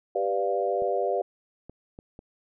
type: chord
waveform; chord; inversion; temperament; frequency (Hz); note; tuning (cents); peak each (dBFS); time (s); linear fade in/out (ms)
sine; G dominant seventh; none; equal; 392 / 493.9 / 587.3 / 698.5; G4 / B4 / D5 / F5; 0 / 0 / 0 / 0; -29; 0.15-1.22; 5
type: clicks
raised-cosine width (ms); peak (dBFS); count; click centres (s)
2; -29 / -29 / -29 / -30; 4; 0.821 / 1.696 / 1.989 / 2.191
effects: none